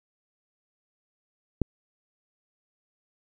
click, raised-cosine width 3 ms, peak -10 dBFS, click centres 1.617 s, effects none

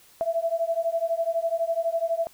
sine beating tone pair, 659.3 / 671.3 Hz, E5 / E5, 0 / +31 cents, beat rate 12 Hz, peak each -26 dBFS, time 0.21-2.27 s, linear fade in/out 0 ms, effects white hiss -55 dBFS RMS until 2.33 s

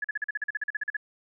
sine tone bursts, 1701 Hz, G#6, 41 cents sharp, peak -26 dBFS, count 15, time 0.02-0.968 s, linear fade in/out 5 ms, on 24 ms, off 42 ms, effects none

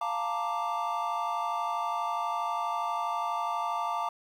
triangle chord, Bb major seventh, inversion second, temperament equal, 698.5 / 880 / 932.3 / 1174.7 Hz, F5 / A5 / Bb5 / D6, 0 / 0 / 0 / 0 cents, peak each -33 / -33 / -33 / -31 dBFS, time 0.01-4.09 s, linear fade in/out 5 ms, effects 10-bit

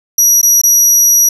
35% pulse tone with dropouts, 5800 Hz, F#8, 35 cents flat, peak -3 dBFS, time 0.18-1.29 s, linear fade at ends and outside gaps 5 ms, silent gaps 0.415-0.429 / 0.616-0.635 s, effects none

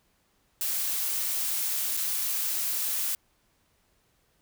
blue noise with dropouts, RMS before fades -29 dBFS, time 0.61-3.15 s, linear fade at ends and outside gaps 1 ms, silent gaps 1.968-1.972 s, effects pink hiss -69 dBFS RMS until 4.41 s

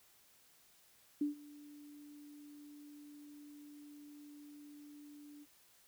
sine tone with ADSR envelope, 292.8 Hz, D4, 5 cents flat, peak -30 dBFS, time 1.21-5.46 s, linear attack 5 ms, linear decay 130 ms, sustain -22 dB, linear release 38 ms, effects white hiss -67 dBFS RMS until 5.87 s

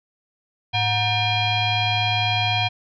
sine tone with frequency modulation, 1568 Hz, G6, in tune, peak -18 dBFS, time 0.73-2.69 s, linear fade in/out 20 ms, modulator 838 Hz, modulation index 2.6, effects none

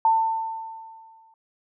sine tone with exponential decay, 895 Hz, A5, 29 cents sharp, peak -14 dBFS, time 0.05-1.34 s, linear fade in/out 2 ms, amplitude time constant 280 ms, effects none

